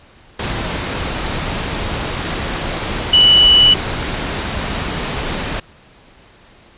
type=tone in noise; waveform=sine; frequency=2960 Hz; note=F#7; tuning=in tune; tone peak=-6 dBFS; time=3.13-3.74 s; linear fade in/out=5 ms; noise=pink; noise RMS=-21 dBFS; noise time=0.39-5.6 s; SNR=+12 dB; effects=pink hiss -46 dBFS RMS until 6.77 s + resampled to 8000 Hz